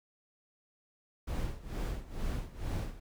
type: noise with tremolo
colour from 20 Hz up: brown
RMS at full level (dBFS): -33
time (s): 1.27-3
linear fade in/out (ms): 10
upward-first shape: sine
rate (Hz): 2.2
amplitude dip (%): 85
effects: none